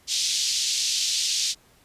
white band-pass noise, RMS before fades -25 dBFS, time 0.07-1.55 s, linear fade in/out 50 ms, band 3300 to 6400 Hz, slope 24 dB/octave, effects pink hiss -58 dBFS RMS until 1.84 s + resampled to 32000 Hz

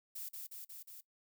violet noise with echo, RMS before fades -44 dBFS, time 0.15-0.29 s, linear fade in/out 10 ms, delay 180 ms, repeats 4, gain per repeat -2 dB, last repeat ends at 1.01 s, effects noise-tail reverb RT60 0.1 s tail -18 dB re dry

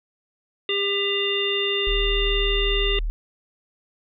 harmonic tone, 399.3 Hz, G4, 32 cents sharp, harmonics 1 / 3 / 5 / 7 / 9, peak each -25 / -36 / -30 / -25 / -27 dBFS, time 0.69-2.99 s, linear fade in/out 2 ms
sine tone, 38.89 Hz, D#1, in tune, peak -22 dBFS, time 1.87-3.1 s, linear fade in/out 0 ms
click, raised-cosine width 0.3 ms, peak -30 dBFS, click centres 2.266 s
effects none

